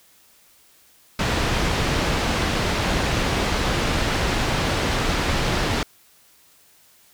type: low-pass noise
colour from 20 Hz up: pink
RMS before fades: -22 dBFS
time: 1.19-5.83 s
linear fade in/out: 2 ms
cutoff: 4700 Hz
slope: 12 dB/octave
effects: white hiss -55 dBFS RMS until 7.13 s